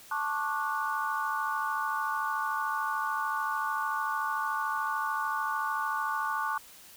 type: chord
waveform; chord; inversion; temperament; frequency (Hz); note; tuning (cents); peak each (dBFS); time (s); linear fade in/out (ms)
sine; D major seventh; second; just; 881 / 1101.2 / 1174.7 / 1468.3; A5 / C#6 / D6 / F#6; +2 / -12 / 0 / -14; -34; 0.11-6.58; 5
effects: white hiss -52 dBFS RMS until 6.96 s